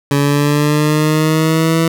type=linear sweep; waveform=20% pulse; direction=up; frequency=141.1 to 164.81 Hz; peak=-6 dBFS; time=0.11-1.88 s; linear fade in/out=2 ms; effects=none